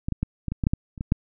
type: clicks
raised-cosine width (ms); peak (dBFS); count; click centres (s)
5; -14 / -13 / -11 / -15 / -15 / -12 / -7 / -9 / -26 / -16 / -6; 11; 0.085 / 0.123 / 0.23 / 0.483 / 0.52 / 0.638 / 0.669 / 0.735 / 0.978 / 1.009 / 1.121
effects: none